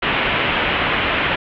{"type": "low-pass noise", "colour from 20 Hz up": "white", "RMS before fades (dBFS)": -19, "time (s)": [0.02, 1.36], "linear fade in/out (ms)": 10, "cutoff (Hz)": 3100, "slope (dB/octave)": 48, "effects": []}